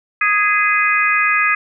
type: harmonic tone with a mistuned harmonic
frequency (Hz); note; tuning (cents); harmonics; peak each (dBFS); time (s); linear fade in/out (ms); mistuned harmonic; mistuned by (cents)
415.3; G#4; 0; 3 / 4 / 5 / 6; -18 / -18 / -18 / -18; 0.21-1.55; 5; 5; -25
effects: none